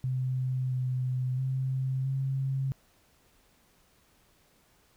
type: tone with pitch steps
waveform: sine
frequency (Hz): 128.9 / 127.6 / 131.6 / 134.4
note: C3 / C3 / C3 / C3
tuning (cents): -26 / -43 / +10 / +47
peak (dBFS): -27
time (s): 0.04-2.72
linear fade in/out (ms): 0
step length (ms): 670
effects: pink hiss -65 dBFS RMS until 4.96 s